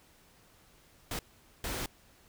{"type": "noise bursts at uneven times", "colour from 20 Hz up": "pink", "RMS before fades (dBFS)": -36, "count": 2, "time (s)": [[1.11, 1.19], [1.64, 1.86]], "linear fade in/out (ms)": 2, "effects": ["pink hiss -62 dBFS RMS until 2.28 s"]}